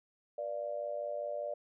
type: tone with amplitude modulation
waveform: sine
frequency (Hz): 587.3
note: D5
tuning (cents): 0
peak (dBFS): -31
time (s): 0.38-1.54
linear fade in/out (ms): 5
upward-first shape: sine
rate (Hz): 105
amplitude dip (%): 85
effects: none